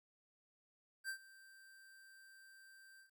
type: tone with ADSR envelope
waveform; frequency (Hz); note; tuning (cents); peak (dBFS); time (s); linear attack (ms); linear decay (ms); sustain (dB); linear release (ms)
square; 1568; G6; 0; -40; 1.04-3.11; 49; 88; -20; 110
effects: 13-bit